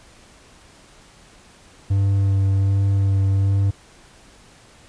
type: tone with vibrato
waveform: triangle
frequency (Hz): 98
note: G2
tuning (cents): 0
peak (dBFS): -13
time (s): 1.9-3.71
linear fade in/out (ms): 10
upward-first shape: sine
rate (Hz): 1.3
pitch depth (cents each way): 13
effects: pink hiss -49 dBFS RMS until 4.88 s + resampled to 22050 Hz